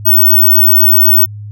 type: tone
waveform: sine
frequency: 15804 Hz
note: B9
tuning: in tune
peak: -4 dBFS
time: 0.05-1.26 s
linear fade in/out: 20 ms
effects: added 104 Hz sine -24 dBFS peak until 1.51 s